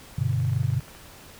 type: chord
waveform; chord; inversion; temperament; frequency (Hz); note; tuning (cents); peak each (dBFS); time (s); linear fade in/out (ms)
sine; G major; none; equal; 98 / 123.47 / 146.83; G2 / B2 / D3; 0 / 0 / 0; -27 / -24 / -28; 0.18-0.8; 5
type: clicks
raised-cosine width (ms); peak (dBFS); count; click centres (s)
0.5; -32; 12; 0.33 / 0.401 / 0.449 / 0.497 / 0.532 / 0.563 / 0.632 / 0.702 / 0.736 / 0.807 / 0.882 / 0.95
effects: pink hiss -47 dBFS RMS until 1.39 s